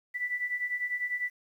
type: beating tone pair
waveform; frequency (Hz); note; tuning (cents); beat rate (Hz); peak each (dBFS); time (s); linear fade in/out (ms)
sine; 1965 / 1975; B6 / B6; -9 / 0; 10; -35 / -31; 0.14-1.3; 20
effects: 10-bit